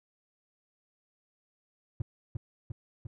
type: tone with echo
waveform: triangle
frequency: 110 Hz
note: A2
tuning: in tune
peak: -25 dBFS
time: 2-2.02 s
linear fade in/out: 5 ms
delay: 350 ms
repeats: 3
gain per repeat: -3 dB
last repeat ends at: 3.07 s
effects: none